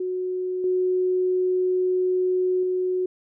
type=tone with level steps; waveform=sine; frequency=367.4 Hz; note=F#4; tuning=12 cents flat; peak=-24 / -19 / -21 dBFS; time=0-3.06 s; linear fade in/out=5 ms; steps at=0.64 / 2.63 s; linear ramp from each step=2 ms; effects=none